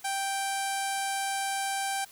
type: tone with low-pass filter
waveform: sawtooth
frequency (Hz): 784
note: G5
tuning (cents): 0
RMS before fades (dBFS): -31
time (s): 0.04-2.05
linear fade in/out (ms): 10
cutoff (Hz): 10000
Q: 3.1
effects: white hiss -53 dBFS RMS until 2.11 s